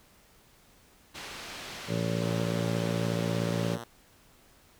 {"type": "low-pass noise", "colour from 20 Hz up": "white", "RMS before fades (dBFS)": -42, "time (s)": [1.14, 3.76], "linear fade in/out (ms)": 20, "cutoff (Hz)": 4000, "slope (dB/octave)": 12}
{"type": "harmonic tone", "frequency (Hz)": 56.8, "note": "A#1", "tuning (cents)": -44, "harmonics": [2, 3, 4, 5, 6, 7, 8, 9, 10], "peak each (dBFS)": [-33, -31, -38, -40, -43, -40, -39, -44, -36], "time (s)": [1.87, 3.79], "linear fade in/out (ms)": 50}
{"type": "tone with pitch glide", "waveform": "5% pulse", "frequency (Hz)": [116.5, 117.99], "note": ["A#2", "A#2"], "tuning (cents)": [-1, 21], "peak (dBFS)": -28, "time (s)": [2.21, 3.84], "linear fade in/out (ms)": 5, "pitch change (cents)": 22, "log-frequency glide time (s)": [3.3, 3.5]}
{"effects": ["pink hiss -60 dBFS RMS until 4.79 s"]}